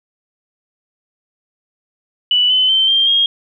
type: tone with pitch steps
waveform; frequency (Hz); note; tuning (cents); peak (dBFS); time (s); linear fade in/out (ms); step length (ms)
sine; 2964 / 3033 / 3104 / 3177 / 3251; F#7 / F#7 / G7 / G7 / G#7; +2 / +42 / -18 / +23 / -38; -10; 2.31-3.26; 2; 190
effects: none